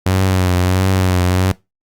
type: tone with vibrato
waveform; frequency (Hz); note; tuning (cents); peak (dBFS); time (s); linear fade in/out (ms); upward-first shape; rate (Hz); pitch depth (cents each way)
sawtooth; 92.5; F#2; 0; -8; 0.06-1.52; 5; triangle; 1.5; 56
effects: noise-tail reverb RT60 0.2 s tail -20 dB re dry + Opus 48 kbps